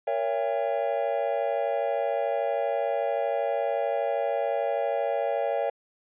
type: chord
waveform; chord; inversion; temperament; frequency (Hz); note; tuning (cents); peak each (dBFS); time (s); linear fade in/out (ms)
triangle; A# diminished seventh; none; just; 466.2 / 559.4 / 671.3 / 805.5; A#4 / C#5 / E5 / G5; 0 / +16 / +31 / +47; -30 / -26 / -28 / -30; 0.07-5.7; 5
effects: resampled to 8000 Hz